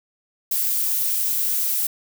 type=noise; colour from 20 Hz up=violet; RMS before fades=-22 dBFS; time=0.51-1.87 s; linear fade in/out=5 ms; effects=none